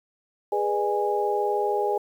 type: tone cluster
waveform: sine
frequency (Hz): 411.5 / 490.7 / 604 / 825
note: G#4 / B4 / D5 / G#5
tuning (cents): -16 / -11 / +48 / -12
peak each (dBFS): -25 / -30 / -31 / -26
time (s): 0.52-1.98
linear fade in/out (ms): 5
effects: 9-bit